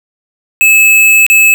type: tone with dropouts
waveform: square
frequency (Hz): 2599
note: E7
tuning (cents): -25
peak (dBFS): -4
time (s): 0.61-1.54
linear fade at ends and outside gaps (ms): 0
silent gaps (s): 1.265-1.3
effects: none